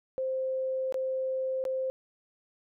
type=tone with dropouts; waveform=sine; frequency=523.3 Hz; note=C5; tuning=in tune; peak=-28 dBFS; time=0.18-1.9 s; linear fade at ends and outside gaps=0 ms; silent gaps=0.924-0.943 / 1.64-1.652 s; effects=none